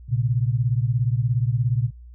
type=beating tone pair; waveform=sine; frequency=116.54 / 133.54 Hz; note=A#2 / C3; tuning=0 / +36 cents; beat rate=17 Hz; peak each=-20 / -23 dBFS; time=0.08-1.91 s; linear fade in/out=50 ms; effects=added 60 Hz sine -40 dBFS peak until 2.14 s